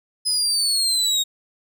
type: exponential sweep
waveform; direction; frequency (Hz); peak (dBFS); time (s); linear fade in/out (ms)
30% pulse; down; 5070 to 3729; -15; 0.25-1.24; 20
effects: none